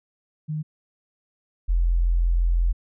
sine tone pair in turn, 153.7 / 42.89 Hz, D#3 / F1, -21 / -31 cents, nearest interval octave + minor seventh, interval 2210 cents, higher first, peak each -25 / -17 dBFS, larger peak second, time 0.48-0.63 / 1.68-2.73 s, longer second, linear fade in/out 20 ms, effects none

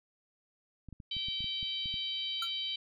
clicks, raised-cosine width 5 ms, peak -34 dBFS, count 10, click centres 0.887 / 0.927 / 1.002 / 1.167 / 1.285 / 1.406 / 1.443 / 1.629 / 1.858 / 1.941 s
harmonic tone, 772 Hz, G5, 27 cents flat, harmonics 3 / 4 / 5 / 6, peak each -47 / -35 / -39 / -45 dBFS, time 1.11-2.76 s, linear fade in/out 5 ms
square tone with exponential decay, 1364 Hz, F6, 41 cents flat, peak -33 dBFS, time 2.42-2.51 s, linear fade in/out 5 ms, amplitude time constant 18 ms
effects none

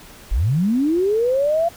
sine linear sweep, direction up, 35.04 to 691 Hz, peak -15 dBFS, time 0.31-1.69 s, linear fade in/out 10 ms, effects pink hiss -43 dBFS RMS until 1.76 s

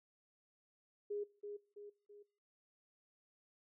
sine tone with echo, 411.8 Hz, G#4, 15 cents flat, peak -38 dBFS, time 1.1-1.24 s, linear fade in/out 10 ms, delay 330 ms, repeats 3, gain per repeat -6 dB, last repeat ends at 2.23 s, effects noise-tail reverb RT60 0.5 s tail -22 dB re dry

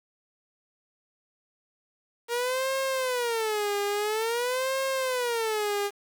sawtooth tone with vibrato, 466.2 Hz, A#4, in tune, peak -22 dBFS, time 2.28-5.91 s, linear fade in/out 50 ms, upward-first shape sine, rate 0.49 Hz, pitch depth 240 cents each way, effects 8-bit

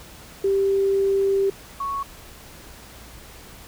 sine tone pair in turn, 392 / 1108.7 Hz, G4 / C#6, 0 / 0 cents, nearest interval octave + tritone, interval 1800 cents, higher second, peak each -17 / -24 dBFS, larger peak first, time 0.44-1.5 / 1.8-2.03 s, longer first, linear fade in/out 5 ms, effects added 60 Hz sine -49 dBFS peak until 3.67 s + pink hiss -44 dBFS RMS until 3.67 s

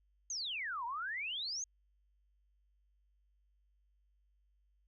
sine exponential two-way sweep, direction down then up, 6645 to 909 to 6645 Hz, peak -37 dBFS, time 0.3-1.64 s, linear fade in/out 2 ms, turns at 0.85 s, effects added 50 Hz sine -70 dBFS peak until 4.87 s

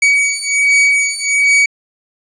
45% pulse beating tone pair, 2263 / 2264.3 Hz, C#7 / C#7, +35 / +36 cents, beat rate 1.3 Hz, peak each -13 dBFS, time 0.02-1.66 s, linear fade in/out 5 ms, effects resampled to 22050 Hz + 8-bit

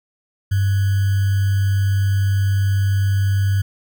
sine tone with sample-and-hold, 98.1 Hz, G2, 2 cents sharp, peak -14 dBFS, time 0.51-3.62 s, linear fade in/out 10 ms, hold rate 1575 Hz, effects none

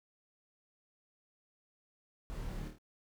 brown noise with echo, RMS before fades -43 dBFS, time 2.3-2.68 s, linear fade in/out 0 ms, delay 26 ms, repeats 4, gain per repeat -4 dB, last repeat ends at 2.784 s, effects none

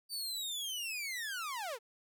sawtooth linear sweep, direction down, 4638 to 414.1 Hz, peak -34 dBFS, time 0.09-1.79 s, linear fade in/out 50 ms, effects none

